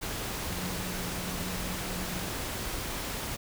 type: tone in noise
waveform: sine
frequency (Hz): 181.4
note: F#3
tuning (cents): -34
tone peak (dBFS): -39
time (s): 0.49-2.29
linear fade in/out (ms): 20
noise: pink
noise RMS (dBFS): -35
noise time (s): 0.01-3.37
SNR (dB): -7
effects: none